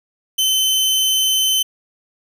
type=tone; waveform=sawtooth; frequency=3064 Hz; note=G7; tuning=40 cents flat; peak=-11 dBFS; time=0.38-1.63 s; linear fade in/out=10 ms; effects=none